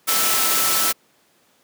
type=tone in noise; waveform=sine; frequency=1318.5 Hz; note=E6; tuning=in tune; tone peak=-27 dBFS; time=0.07-0.93 s; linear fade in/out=20 ms; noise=white; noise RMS=-19 dBFS; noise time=0.07-0.93 s; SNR=-11 dB; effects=pink hiss -59 dBFS RMS until 1.63 s + high-pass 200 Hz 12 dB/octave